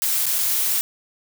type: noise with dropouts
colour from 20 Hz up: blue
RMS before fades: -21 dBFS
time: 0.02-0.81 s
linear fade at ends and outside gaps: 0 ms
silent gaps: 0.257-0.265 / 0.384-0.388 s
effects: none